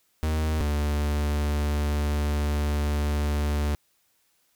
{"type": "tone pair in turn", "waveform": "45% pulse", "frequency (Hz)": [77.78, 73.67], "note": ["D#2", "D2"], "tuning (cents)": [0, 6], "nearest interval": "minor second", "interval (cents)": 94, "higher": "first", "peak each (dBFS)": -23, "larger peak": "neither", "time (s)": [[0.23, 0.61], [0.61, 3.75]], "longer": "second", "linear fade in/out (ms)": 0, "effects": ["white hiss -68 dBFS RMS until 4.55 s"]}